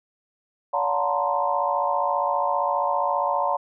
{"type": "tone cluster", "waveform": "sine", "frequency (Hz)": [571, 719, 888, 943, 1041], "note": ["D5", "F#5", "A5", "A#5", "C6"], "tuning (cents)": [-49, -50, 16, 20, -9], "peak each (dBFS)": -27, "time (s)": [0.73, 3.57], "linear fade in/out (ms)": 10, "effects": []}